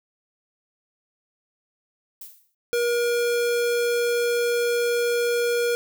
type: noise with exponential decay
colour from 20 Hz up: violet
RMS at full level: -36 dBFS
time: 2.21-2.55 s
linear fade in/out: 5 ms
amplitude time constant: 73 ms
type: tone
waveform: square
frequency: 476.7 Hz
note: A#4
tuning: 39 cents sharp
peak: -21 dBFS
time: 2.73-5.75 s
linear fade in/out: 0 ms
effects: none